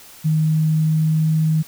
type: tone with pitch glide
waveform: sine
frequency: 156.3 to 157.57 Hz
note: D#3 to D#3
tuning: +8 to +22 cents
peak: -14 dBFS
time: 0.24-1.63 s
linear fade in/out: 20 ms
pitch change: +14 cents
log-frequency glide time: 0.35-1.36 s
effects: white hiss -43 dBFS RMS until 1.67 s